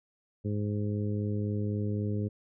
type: harmonic tone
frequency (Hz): 103.83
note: G#2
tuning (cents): 0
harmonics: 1 / 2 / 3 / 4 / 5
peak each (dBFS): -30 / -34 / -39 / -39 / -45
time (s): 0.44-2.29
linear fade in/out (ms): 20
effects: none